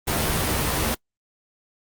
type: noise with comb filter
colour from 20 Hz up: pink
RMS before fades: -23 dBFS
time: 0.07-0.95 s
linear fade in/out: 10 ms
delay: 13 ms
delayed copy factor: +0.55
effects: noise-tail reverb RT60 0.1 s tail -25 dB re dry + Opus 32 kbps